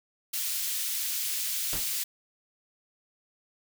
white high-pass noise, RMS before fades -31 dBFS, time 0.33-2.04 s, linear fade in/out 10 ms, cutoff 2700 Hz, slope 12 dB/octave
pink noise with exponential decay, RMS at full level -32 dBFS, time 1.73-1.92 s, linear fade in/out 0 ms, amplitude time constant 40 ms
effects none

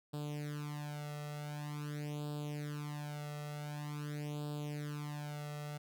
sawtooth tone with flanger, 147.9 Hz, D3, 13 cents sharp, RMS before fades -42 dBFS, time 0.13-5.78 s, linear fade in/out 10 ms, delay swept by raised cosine 0.24 to 1.54 ms, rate 0.46 Hz, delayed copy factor +0.85, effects none

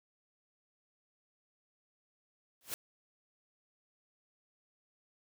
white noise with exponential growth, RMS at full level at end -34 dBFS, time 2.61-2.74 s, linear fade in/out 0 ms, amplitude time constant 27 ms, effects none

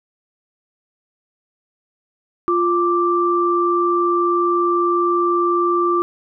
sine tone pair together, 349.2 / 1174.6 Hz, F4 / D6, 0 / 0 cents, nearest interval octave + major sixth, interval 2100 cents, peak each -17 dBFS, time 2.48-6.02 s, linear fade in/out 0 ms, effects none

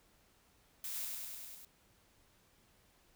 blue noise with echo, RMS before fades -42 dBFS, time 0.84-1.05 s, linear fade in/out 2 ms, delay 100 ms, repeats 6, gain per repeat -2 dB, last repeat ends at 1.65 s, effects pink hiss -69 dBFS RMS until 3.15 s

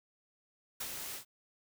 white noise with ADSR envelope, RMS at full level -38 dBFS, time 0.8-1.25 s, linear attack 8 ms, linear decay 59 ms, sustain -4 dB, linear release 100 ms, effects none

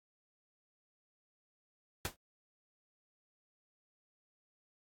pink noise with exponential decay, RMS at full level -33 dBFS, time 2.05-2.16 s, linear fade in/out 1 ms, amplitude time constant 23 ms, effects AAC 64 kbps

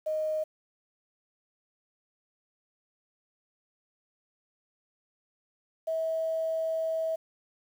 sine tone pair in turn, 622.3 / 646.5 Hz, D#5 / E5, 0 / -34 cents, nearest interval minor second, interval 66 cents, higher second, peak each -27 dBFS, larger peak neither, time 0.06-0.44 / 5.87-7.16 s, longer second, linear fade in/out 10 ms, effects 9-bit

